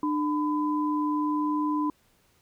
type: tone pair together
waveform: sine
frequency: 299.8 / 1006 Hz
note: D4 / B5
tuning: +36 / +32 cents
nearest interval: octave + major sixth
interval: 2096 cents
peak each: -25 / -29 dBFS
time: 0.03-1.9 s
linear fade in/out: 2 ms
effects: pink hiss -65 dBFS RMS until 2.41 s